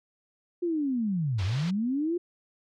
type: linear two-way sweep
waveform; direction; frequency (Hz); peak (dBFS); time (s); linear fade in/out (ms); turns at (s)
sine; down then up; 358.4 to 87.31 to 358.4; -25; 0.62-2.18; 10; 1.44
type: low-pass noise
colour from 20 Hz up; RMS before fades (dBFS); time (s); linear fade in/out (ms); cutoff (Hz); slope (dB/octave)
white; -42; 1.38-1.71; 10; 4700; 24
effects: none